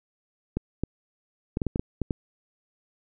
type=clicks; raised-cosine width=3 ms; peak=-13 dBFS; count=9; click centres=0.57 / 0.836 / 1.571 / 1.618 / 1.667 / 1.759 / 1.795 / 2.017 / 2.108 s; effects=none